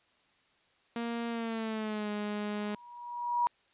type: tone with pitch glide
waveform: sawtooth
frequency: 233.8 to 208.3 Hz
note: A#3 to G#3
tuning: +5 to +5 cents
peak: -29 dBFS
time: 0.96-2.75 s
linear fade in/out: 2 ms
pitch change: -200 cents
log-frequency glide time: 1.29-2.1 s
type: tone with exponential growth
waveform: sine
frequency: 961 Hz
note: B5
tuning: 48 cents flat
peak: -23 dBFS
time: 2.5-3.47 s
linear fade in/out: 0 ms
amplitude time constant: 210 ms
effects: white hiss -68 dBFS RMS until 3.73 s + resampled to 8000 Hz